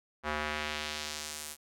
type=tone with band-pass filter sweep; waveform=square; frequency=75.6 Hz; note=D#2; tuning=49 cents flat; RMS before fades=-37 dBFS; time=0.23-1.57 s; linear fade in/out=50 ms; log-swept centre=1300 to 11000 Hz; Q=1; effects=none